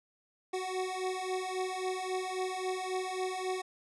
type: beating tone pair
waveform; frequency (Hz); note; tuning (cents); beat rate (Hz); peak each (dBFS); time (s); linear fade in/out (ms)
25% pulse; 370 / 373.7; F#4 / F#4; 0 / +17; 3.7; -33 / -32; 0.53-3.62; 10
effects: resampled to 24000 Hz